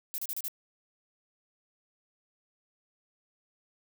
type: noise bursts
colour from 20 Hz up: violet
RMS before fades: -35 dBFS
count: 5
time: 0.14-0.481 s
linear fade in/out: 0 ms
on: 41 ms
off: 34 ms
effects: none